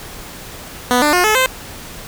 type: tone with pitch steps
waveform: 10% pulse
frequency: 247.2 / 297.4 / 357.8 / 430.4 / 517.8 Hz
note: B3 / D4 / F4 / A4 / C5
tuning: +2 / +22 / +42 / -38 / -18 cents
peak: -3 dBFS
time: 0.91-1.46 s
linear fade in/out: 0 ms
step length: 110 ms
effects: pink hiss -33 dBFS RMS until 2.07 s